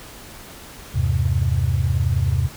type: tone cluster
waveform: sine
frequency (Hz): 79.2 / 97.8 / 128.8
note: D#2 / G2 / C3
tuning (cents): +31 / -4 / -27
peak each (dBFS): -21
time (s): 0.94-2.49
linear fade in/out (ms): 20
effects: pink hiss -40 dBFS RMS until 2.56 s